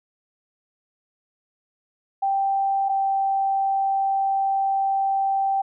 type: tone pair in turn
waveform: sine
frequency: 784 / 781.1 Hz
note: G5 / G5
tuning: 0 / -6 cents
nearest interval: unison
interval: 6 cents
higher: first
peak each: -19 dBFS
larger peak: neither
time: 2.22-2.89 / 2.89-5.62 s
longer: second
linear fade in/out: 10 ms
effects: none